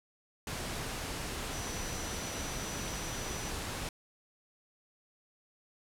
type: tone in noise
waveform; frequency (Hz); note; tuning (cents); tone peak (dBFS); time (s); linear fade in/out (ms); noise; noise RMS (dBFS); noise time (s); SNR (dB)
sine; 5910; F#8; -3; -45; 1.53-3.5; 2; pink; -38; 0.47-3.89; -10
effects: low-pass 11000 Hz 12 dB/octave